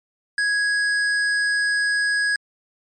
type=tone with tanh clipping; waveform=sine; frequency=1661.2 Hz; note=G#6; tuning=in tune; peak=-20 dBFS; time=0.38-2.36 s; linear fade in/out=2 ms; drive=15 dB; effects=MP3 48 kbps